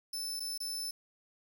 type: tone with dropouts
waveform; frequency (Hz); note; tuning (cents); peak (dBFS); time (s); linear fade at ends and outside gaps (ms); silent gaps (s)
sawtooth; 5274; E8; 0; -33; 0.13-0.91; 5; 0.397-0.403 / 0.578-0.602
effects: 10-bit